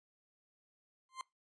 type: tone with exponential growth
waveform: 40% pulse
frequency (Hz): 1046.5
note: C6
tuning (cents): 0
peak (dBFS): -36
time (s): 1.09-1.21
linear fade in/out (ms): 1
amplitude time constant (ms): 24
effects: noise-tail reverb RT60 0.2 s tail -22 dB re dry + resampled to 22050 Hz